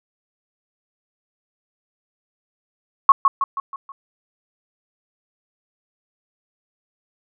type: tone with echo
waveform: sine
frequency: 1100 Hz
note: C#6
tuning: 14 cents flat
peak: -4 dBFS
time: 3.09-3.12 s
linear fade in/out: 2 ms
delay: 160 ms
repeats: 5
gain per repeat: -6 dB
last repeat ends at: 3.92 s
effects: none